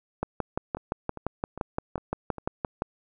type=two click trains; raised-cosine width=1 ms; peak=-13 / -23 dBFS; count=16 / 5; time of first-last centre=0.23-2.821 / 0.77-2.383 s; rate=5.79 / 2.48 Hz; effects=none